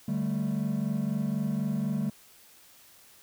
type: chord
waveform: triangle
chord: D suspended fourth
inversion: none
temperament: equal with one note detuned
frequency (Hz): 148.54 / 196 / 220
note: D3 / G3 / A3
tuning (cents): +20 / 0 / 0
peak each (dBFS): -30 / -28 / -28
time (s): 0.08-2.1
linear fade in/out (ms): 5
effects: tanh soft clip ceiling -19 dBFS + white hiss -56 dBFS RMS until 3.22 s